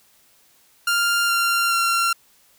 sawtooth tone with pitch steps, 1396.9 / 1384 / 1371.3 Hz, F6 / F6 / F6, 0 / -16 / -32 cents, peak -14 dBFS, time 0.87-2.13 s, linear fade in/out 5 ms, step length 420 ms, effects white hiss -57 dBFS RMS until 2.58 s

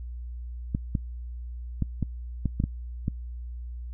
clicks, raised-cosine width 5 ms, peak -13 dBFS, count 8, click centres 0.749 / 0.952 / 1.823 / 2.027 / 2.457 / 2.601 / 2.639 / 3.081 s, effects noise-tail reverb RT60 0.1 s tail -25 dB re dry + added 60 Hz sine -34 dBFS peak until 3.93 s

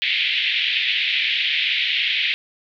white band-pass noise, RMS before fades -21 dBFS, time 0.02-2.34 s, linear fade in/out 0 ms, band 2000 to 3600 Hz, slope 48 dB/octave, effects none

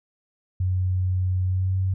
sine tone with pitch glide, 92.2 to 94.41 Hz, F#2 to F#2, -6 to +35 cents, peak -20 dBFS, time 0.6-1.94 s, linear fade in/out 5 ms, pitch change +41 cents, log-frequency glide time 1.45-1.76 s, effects none

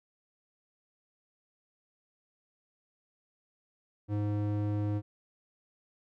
square tone with band-pass filter, 103.9 Hz, G#2, 1 cent sharp, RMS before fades -31 dBFS, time 4.08-5.02 s, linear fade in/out 50 ms, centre 220 Hz, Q 1, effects none

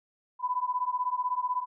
sine beating tone pair, 990 / 1006 Hz, B5 / B5, +4 / +32 cents, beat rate 16 Hz, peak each -30 dBFS, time 0.39-1.66 s, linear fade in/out 50 ms, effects none

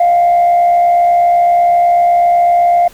sine tone with frequency modulation, 698.5 Hz, F5, in tune, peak -5 dBFS, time 0-2.88 s, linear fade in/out 5 ms, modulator 68 Hz, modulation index 0.3, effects tanh soft clip ceiling -4 dBFS + pink hiss -41 dBFS RMS until 2.93 s

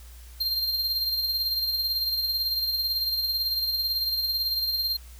square tone with tremolo, 4186 Hz, C8, in tune, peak -23 dBFS, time 0.4-4.97 s, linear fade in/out 10 ms, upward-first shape sine, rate 18 Hz, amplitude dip 45%, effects added 60 Hz sine -43 dBFS peak until 5.19 s + white hiss -53 dBFS RMS until 5.19 s

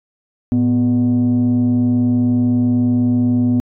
sine tone pair together, 110.87 / 246.9 Hz, A2 / B3, +14 / 0 cents, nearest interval octave + major second, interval 1386 cents, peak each -16 / -11 dBFS, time 0.52-3.6 s, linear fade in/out 0 ms, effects tanh soft clip ceiling -9 dBFS

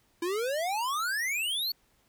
square exponential sweep, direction up, 330.9 to 4505 Hz, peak -29 dBFS, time 0.22-1.72 s, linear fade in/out 5 ms, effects pink hiss -68 dBFS RMS until 2.08 s

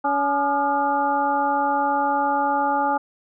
harmonic tone with a mistuned harmonic, 282.8 Hz, C#4, 35 cents sharp, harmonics 1 / 2 / 3 / 4 / 5, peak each -28 / -28 / -20 / -27 / -30 dBFS, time 0.04-2.98 s, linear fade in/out 10 ms, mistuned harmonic 4, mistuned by +110 cents, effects none

